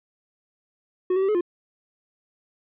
triangle tone with pitch steps, 366.6 / 381.4 / 387.5 / 426 / 350.6 Hz, F#4 / G4 / G4 / G#4 / F4, -16 / -47 / -20 / +44 / +7 cents, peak -17 dBFS, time 1.1-1.41 s, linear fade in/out 5 ms, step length 62 ms, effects resampled to 8000 Hz

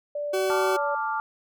sine tone with pitch glide, 585 to 574.3 Hz, D5 to D5, -7 to -39 cents, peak -27 dBFS, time 0.15-0.95 s, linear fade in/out 5 ms, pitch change -32 cents, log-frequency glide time 0.58-0.77 s
40% pulse tone, 378.2 Hz, F#4, 38 cents sharp, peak -23 dBFS, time 0.33-0.77 s, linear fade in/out 10 ms
sine chord, D minor, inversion second, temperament equal, 880 / 1174.7 / 1396.9 Hz, A5 / D6 / F6, 0 / 0 / 0 cents, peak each -28 / -30 / -31 dBFS, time 0.5-1.2 s, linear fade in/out 0 ms
effects none

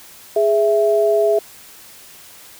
sine tone pair together, 415.3 / 660.3 Hz, G#4 / E5, 0 / +3 cents, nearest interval minor sixth, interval 803 cents, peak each -15 dBFS, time 0.36-1.39 s, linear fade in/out 5 ms, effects white hiss -42 dBFS RMS until 2.59 s

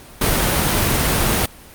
pink noise, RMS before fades -17 dBFS, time 0.21-1.46 s, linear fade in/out 5 ms, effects pink hiss -41 dBFS RMS until 1.74 s + Opus 32 kbps

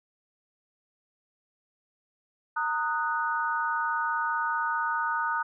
sine chord, D# minor, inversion second, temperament equal with one note detuned, 919.5 / 1244.5 / 1480 Hz, A#5 / D#6 / F#6, -24 / 0 / 0 cents, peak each -30 dBFS, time 2.56-5.43 s, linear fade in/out 10 ms, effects none

